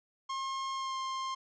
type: tone with pitch glide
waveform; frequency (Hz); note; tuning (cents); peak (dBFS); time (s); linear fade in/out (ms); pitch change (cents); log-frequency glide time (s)
45% pulse; 1072 to 1057.9; C6 to C6; +42 to +19; -34; 0.29-1.35; 10; -23; 0.74-0.97
effects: resampled to 16000 Hz